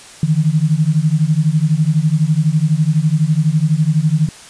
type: beating tone pair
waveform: sine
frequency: 149.7 / 161.7 Hz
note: D3 / E3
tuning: +33 / -33 cents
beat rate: 12 Hz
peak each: -14 dBFS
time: 0.23-4.29 s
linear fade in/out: 2 ms
effects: white hiss -38 dBFS RMS until 4.49 s + resampled to 22050 Hz